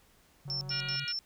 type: tone with vibrato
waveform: sine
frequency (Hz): 138.59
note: C#3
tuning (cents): 0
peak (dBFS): -39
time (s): 0.45-1.05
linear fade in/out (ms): 10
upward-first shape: square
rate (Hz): 13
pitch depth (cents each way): 35
type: click train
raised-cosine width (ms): 1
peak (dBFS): -39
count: 90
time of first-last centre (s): 0.48-0.958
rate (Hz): 186
type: tone bursts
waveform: sine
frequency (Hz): 5370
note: E8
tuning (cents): +31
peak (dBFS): -32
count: 4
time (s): 0.5-1.189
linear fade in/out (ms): 0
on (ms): 110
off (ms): 83
type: harmonic tone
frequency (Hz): 477.5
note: A#4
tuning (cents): +42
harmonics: 3 / 4 / 5 / 6 / 7 / 8 / 9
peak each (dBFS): -40 / -48 / -41 / -40 / -49 / -48 / -46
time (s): 0.7-1.13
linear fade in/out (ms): 20
effects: pink hiss -64 dBFS RMS until 1.25 s